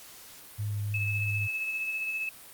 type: tone with vibrato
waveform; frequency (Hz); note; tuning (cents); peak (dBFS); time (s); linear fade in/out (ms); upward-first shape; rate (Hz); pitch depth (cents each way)
sine; 103.7; G#2; -2; -29; 0.58-1.48; 20; sine; 3.4; 11
type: tone with tremolo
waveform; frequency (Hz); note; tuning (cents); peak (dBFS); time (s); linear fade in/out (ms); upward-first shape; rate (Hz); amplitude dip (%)
sine; 2600; E7; -24; -28; 0.94-2.29; 2; sine; 15; 35
effects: white hiss -49 dBFS RMS until 2.53 s + Opus 48 kbps